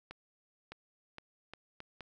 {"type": "accelerating click train", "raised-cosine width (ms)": 0.3, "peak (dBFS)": -29, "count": 6, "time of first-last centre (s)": [0.11, 2.007], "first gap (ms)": 610, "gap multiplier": 0.76, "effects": []}